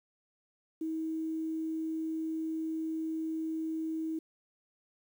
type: tone with quantisation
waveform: sine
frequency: 320 Hz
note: D#4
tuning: 49 cents sharp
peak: -32 dBFS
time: 0.81-4.19 s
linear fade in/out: 5 ms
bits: 10
effects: none